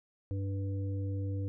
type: harmonic tone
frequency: 98 Hz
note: G2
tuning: in tune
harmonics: 1 / 3 / 5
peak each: -32 / -42 / -46 dBFS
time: 0.31-1.48 s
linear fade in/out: 0 ms
effects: none